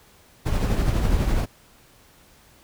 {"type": "noise with tremolo", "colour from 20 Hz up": "brown", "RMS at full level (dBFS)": -19, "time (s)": [0.45, 1.46], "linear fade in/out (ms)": 20, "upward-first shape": "triangle", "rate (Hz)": 12, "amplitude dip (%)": 45, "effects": ["pink hiss -54 dBFS RMS until 2.63 s"]}